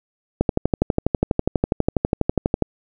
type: click train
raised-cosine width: 2 ms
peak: -3 dBFS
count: 28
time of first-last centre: 0.41-2.623 s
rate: 12.2 Hz
effects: none